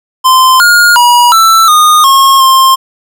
square tone with pitch steps, 1036 / 1425 / 965 / 1329 / 1229 / 1082 / 1059 Hz, C6 / F6 / B5 / E6 / D#6 / C#6 / C6, -17 / +34 / -40 / +14 / -22 / -42 / +21 cents, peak -3 dBFS, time 0.24-2.76 s, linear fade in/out 20 ms, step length 360 ms, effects none

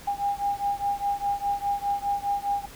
sine beating tone pair, 805 / 809.9 Hz, G5 / G#5, +46 / -44 cents, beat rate 4.9 Hz, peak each -27 / -28 dBFS, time 0.07-2.66 s, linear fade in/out 10 ms, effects added 50 Hz sine -50 dBFS peak until 2.75 s + pink hiss -46 dBFS RMS until 2.75 s

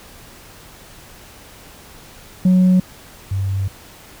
sine tone pair in turn, 183.9 / 97.02 Hz, F#3 / G2, -10 / -17 cents, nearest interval major seventh, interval 1107 cents, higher first, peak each -7 / -17 dBFS, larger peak first, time 2.45-2.8 / 3.31-3.68 s, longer second, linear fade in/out 5 ms, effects tanh soft clip ceiling -8 dBFS + pink hiss -42 dBFS RMS until 4.2 s

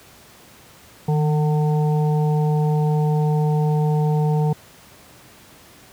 harmonic tone with a mistuned harmonic, 150 Hz, D3, 37 cents sharp, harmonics 1 / 3 / 5 / 6, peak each -16 / -26 / -30 / -32 dBFS, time 1.08-4.53 s, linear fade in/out 5 ms, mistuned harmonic 1, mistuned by +48 cents, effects pink hiss -47 dBFS RMS until 5.92 s + high-pass 80 Hz 12 dB/octave

